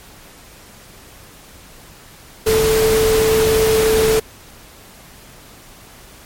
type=tone in noise; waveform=sine; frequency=440 Hz; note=A4; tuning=in tune; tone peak=-12 dBFS; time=2.46-4.2 s; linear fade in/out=10 ms; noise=pink; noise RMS=-20 dBFS; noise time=2.46-4.2 s; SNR=+5 dB; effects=pink hiss -42 dBFS RMS until 6.25 s + MP3 64 kbps